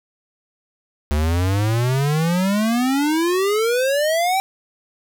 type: exponential sweep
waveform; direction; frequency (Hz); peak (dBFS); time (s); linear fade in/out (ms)
square; up; 72.3 to 784; -17; 1.11-4.4; 0
effects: none